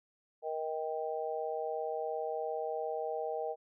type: harmonic tone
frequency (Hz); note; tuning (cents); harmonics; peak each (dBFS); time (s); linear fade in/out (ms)
157.2; D#3; +18; 3 / 4 / 5; -37 / -38 / -39; 0.42-3.56; 50
effects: none